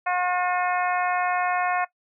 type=harmonic tone; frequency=360 Hz; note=F#4; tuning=47 cents flat; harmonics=2 / 3 / 4 / 5 / 6 / 7; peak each=-24 / -28 / -30 / -32 / -34 / -35 dBFS; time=0.06-1.85 s; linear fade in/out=10 ms; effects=noise-tail reverb RT60 0.1 s tail -19 dB re dry